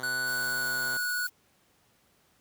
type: tone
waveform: 5% pulse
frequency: 128.3 Hz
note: C3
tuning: 34 cents flat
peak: -29 dBFS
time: 0-0.97 s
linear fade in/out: 0 ms
type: tone with pitch glide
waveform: square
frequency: 1480 to 1466.4 Hz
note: F#6 to F#6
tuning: 0 to -16 cents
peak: -29 dBFS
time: 0.03-1.27 s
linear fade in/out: 5 ms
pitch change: -16 cents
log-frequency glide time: 0.38-0.78 s
type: noise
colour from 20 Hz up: violet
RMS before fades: -41 dBFS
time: 0.26-1.3 s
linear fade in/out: 20 ms
effects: pink hiss -66 dBFS RMS until 2.4 s + high-pass 80 Hz 12 dB/octave